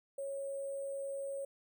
sine tone with sample-and-hold, 551 Hz, C#5, 11 cents flat, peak -37 dBFS, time 0.18-1.45 s, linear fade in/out 5 ms, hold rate 8820 Hz, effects none

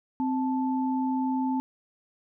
sine tone pair together, 260.5 / 876.2 Hz, C4 / A5, -7 / -7 cents, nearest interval octave + major sixth, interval 2100 cents, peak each -25 / -31 dBFS, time 0.2-1.6 s, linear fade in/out 0 ms, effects none

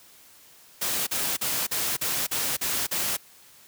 white noise bursts, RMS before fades -27 dBFS, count 8, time 0.81-3.17 s, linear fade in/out 10 ms, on 260 ms, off 40 ms, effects white hiss -53 dBFS RMS until 3.67 s + high-pass 60 Hz 12 dB/octave

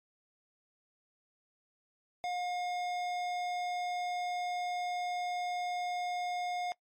sine tone with hard clipping, 715 Hz, F5, 41 cents sharp, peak -35 dBFS, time 2.24-6.72 s, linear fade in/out 0 ms, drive 14 dB, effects noise-tail reverb RT60 0.1 s tail -21 dB re dry + MP3 64 kbps

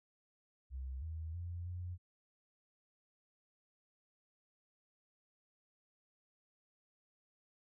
sine tone with pitch steps, 65.6 / 80.3 / 86.9 / 89.1 Hz, C2 / E2 / F2 / F2, +5 / -45 / -8 / +35 cents, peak -40 dBFS, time 0.7-1.98 s, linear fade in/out 50 ms, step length 320 ms, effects none

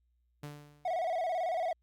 sawtooth tone with exponential decay, 146.83 Hz, D3, in tune, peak -36 dBFS, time 0.43-1.08 s, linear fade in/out 5 ms, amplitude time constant 140 ms
triangle tone with vibrato, 692 Hz, F5, 16 cents flat, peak -28 dBFS, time 0.85-1.73 s, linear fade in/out 5 ms, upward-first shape square, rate 18 Hz, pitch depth 96 cents each way
effects added 60 Hz sine -70 dBFS peak until 1.82 s + Opus 48 kbps

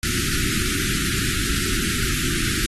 pink band-stop noise, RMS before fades -23 dBFS, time 0.03-2.66 s, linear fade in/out 0 ms, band 390 to 1300 Hz, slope 96 dB/octave, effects AAC 32 kbps

